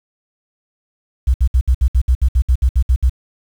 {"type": "tone bursts", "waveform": "sine", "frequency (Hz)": 63.2, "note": "B1", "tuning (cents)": 41, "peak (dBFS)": -8, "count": 14, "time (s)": [1.27, 3.097], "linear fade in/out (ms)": 10, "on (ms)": 72, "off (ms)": 63, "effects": ["tanh soft clip ceiling -4 dBFS", "7-bit"]}